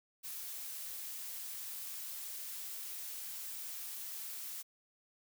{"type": "noise", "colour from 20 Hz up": "blue", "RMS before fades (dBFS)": -44, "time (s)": [0.23, 4.63], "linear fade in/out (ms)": 20, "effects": []}